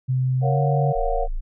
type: tone with pitch glide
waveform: sine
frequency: 129 to 141.49 Hz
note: C3 to C#3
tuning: -24 to +36 cents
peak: -18 dBFS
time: 0.08-0.93 s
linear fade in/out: 20 ms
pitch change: +160 cents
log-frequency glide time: 0.4-0.6 s
type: chord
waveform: sine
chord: Gb major seventh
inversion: first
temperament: equal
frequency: 466.2 / 554.4 / 698.5 / 740 Hz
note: Bb4 / Db5 / F5 / Gb5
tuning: 0 / 0 / 0 / 0 cents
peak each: -27 dBFS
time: 0.41-1.28 s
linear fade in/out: 50 ms
type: tone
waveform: sine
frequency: 27.24 Hz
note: A0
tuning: 16 cents flat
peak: -22 dBFS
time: 0.95-1.41 s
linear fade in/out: 20 ms
effects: none